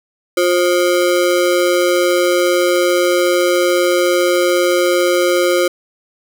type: ring-modulated tone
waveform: square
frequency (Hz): 443.1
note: A4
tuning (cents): +12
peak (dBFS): -9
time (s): 0.37-5.68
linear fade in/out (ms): 5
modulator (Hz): 88.8
effects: none